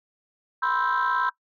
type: chord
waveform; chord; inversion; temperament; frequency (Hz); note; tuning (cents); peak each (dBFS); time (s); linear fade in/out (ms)
sine; C major seventh; third; equal; 987.8 / 1046.5 / 1318.5 / 1568; B5 / C6 / E6 / G6; 0 / 0 / 0 / 0; -26; 0.62-1.3; 10
effects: noise-tail reverb RT60 0.1 s tail -19 dB re dry + tanh soft clip ceiling -16 dBFS